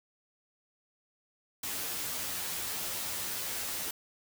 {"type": "noise with comb filter", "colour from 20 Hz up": "white", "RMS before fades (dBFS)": -36, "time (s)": [1.63, 3.91], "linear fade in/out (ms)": 5, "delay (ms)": 11, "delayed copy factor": 0.8, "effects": []}